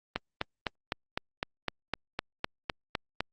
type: click train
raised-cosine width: 0.3 ms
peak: -13 dBFS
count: 13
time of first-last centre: 0.16-3.206 s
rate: 3.94 Hz
effects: Opus 32 kbps